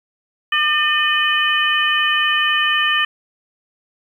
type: harmonic tone with a mistuned harmonic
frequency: 602 Hz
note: D5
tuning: 43 cents sharp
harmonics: 2 / 3 / 4 / 5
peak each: -21 / -18 / -22 / -19 dBFS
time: 0.52-3.05 s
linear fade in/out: 5 ms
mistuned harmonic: 4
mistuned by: +58 cents
effects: 8-bit